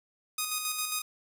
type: tone with tremolo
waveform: 5% pulse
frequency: 1244.5 Hz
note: D#6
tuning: in tune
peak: -17 dBFS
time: 0.38-1.02 s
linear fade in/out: 5 ms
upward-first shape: square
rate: 7.4 Hz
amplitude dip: 40%
effects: none